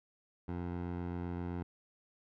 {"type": "tone with low-pass filter", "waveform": "15% pulse", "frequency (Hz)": 87.7, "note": "F2", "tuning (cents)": 8, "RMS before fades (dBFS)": -39, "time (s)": [0.48, 1.63], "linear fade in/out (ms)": 5, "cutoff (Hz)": 1500, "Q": 0.53, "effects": []}